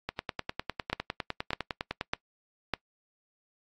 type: two click trains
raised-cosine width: 0.3 ms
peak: -11 / -15 dBFS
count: 4 / 20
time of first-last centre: 0.93-2.737 / 0.09-2.011 s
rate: 1.66 / 9.89 Hz
effects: noise-tail reverb RT60 0.1 s tail -23 dB re dry + AAC 48 kbps